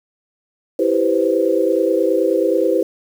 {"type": "chord", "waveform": "sine", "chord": "C major seventh", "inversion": "first", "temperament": "equal", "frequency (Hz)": [329.6, 392, 493.9, 523.3], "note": ["E4", "G4", "B4", "C5"], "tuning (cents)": [0, 0, 0, 0], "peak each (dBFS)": -19, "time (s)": [0.79, 2.83], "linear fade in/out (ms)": 5, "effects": ["7-bit"]}